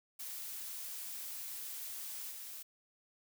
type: noise with level steps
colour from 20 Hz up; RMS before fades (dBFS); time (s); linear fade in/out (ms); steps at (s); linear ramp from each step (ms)
blue; -44 / -47; 0.19-2.63; 10; 2.3; 20
effects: none